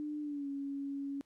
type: tone with pitch glide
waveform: sine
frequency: 298.8 to 278.8 Hz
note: D4 to C#4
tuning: +30 to +10 cents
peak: -36 dBFS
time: 0-1.21 s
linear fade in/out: 0 ms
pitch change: -120 cents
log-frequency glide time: 0.21-0.48 s
effects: pink hiss -75 dBFS RMS until 1.25 s + low-pass 11000 Hz 12 dB/octave